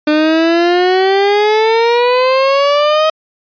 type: exponential sweep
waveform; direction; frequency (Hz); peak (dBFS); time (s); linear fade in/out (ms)
30% pulse; up; 300 to 633; -6; 0.07-3.1; 5
effects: resampled to 11025 Hz